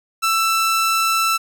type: tone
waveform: sawtooth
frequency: 1329 Hz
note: E6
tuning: 14 cents sharp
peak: -12 dBFS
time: 0.22-1.38 s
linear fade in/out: 20 ms
effects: none